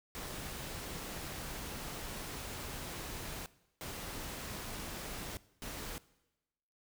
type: noise bursts at uneven times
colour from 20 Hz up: pink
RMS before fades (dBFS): -43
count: 3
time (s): 0.15-3.46 / 3.81-5.37 / 5.62-5.98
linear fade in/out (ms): 0
effects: noise-tail reverb RT60 1.0 s tail -20 dB re dry